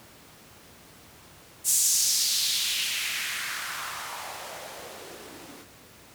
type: noise with band-pass filter sweep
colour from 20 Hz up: blue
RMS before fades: -29 dBFS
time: 1.64-5.66 s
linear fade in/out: 50 ms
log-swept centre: 8200 to 250 Hz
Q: 2.2
effects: pink hiss -51 dBFS RMS until 6.14 s + high-pass 80 Hz 12 dB/octave